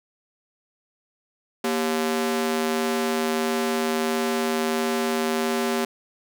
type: ring-modulated tone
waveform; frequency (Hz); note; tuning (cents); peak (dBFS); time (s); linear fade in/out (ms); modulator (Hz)
sawtooth; 315.3; D#4; +23; -15; 1.64-5.85; 5; 79.2
effects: none